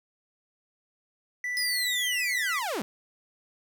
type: tone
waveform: triangle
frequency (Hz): 1975.5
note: B6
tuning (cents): 0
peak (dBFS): -27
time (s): 1.44-2.59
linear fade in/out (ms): 2
type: linear sweep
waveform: sawtooth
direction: down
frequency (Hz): 5110 to 170.2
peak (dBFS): -25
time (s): 1.57-2.82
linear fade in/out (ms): 0
effects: none